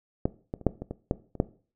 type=clicks; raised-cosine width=2 ms; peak=-10 / -18 / -29 / -7 / -21 / -20 / -10 / -27 / -8 dBFS; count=9; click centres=0.255 / 0.539 / 0.613 / 0.667 / 0.82 / 0.91 / 1.111 / 1.353 / 1.401 s; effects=noise-tail reverb RT60 0.4 s tail -18 dB re dry